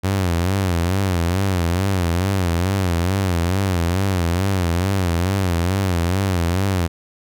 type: tone with vibrato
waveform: sawtooth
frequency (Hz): 91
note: F#2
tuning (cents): -28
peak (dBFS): -13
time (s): 0.03-6.88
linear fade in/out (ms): 20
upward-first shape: sine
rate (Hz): 2.3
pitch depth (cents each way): 140
effects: none